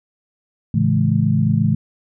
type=chord; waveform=sine; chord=A major seventh; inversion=none; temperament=equal with one note detuned; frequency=110 / 138.59 / 164.81 / 212.4 Hz; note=A2 / C#3 / E3 / G#3; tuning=0 / 0 / 0 / +39 cents; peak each=-19 dBFS; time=0.74-1.75 s; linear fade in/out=5 ms; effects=none